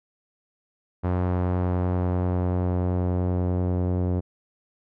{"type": "tone with low-pass filter sweep", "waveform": "sawtooth", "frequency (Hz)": 90.3, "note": "F#2", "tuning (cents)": -42, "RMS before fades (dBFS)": -24, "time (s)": [1.03, 4.21], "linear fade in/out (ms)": 20, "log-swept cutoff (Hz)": [1100, 520], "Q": 0.94, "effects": []}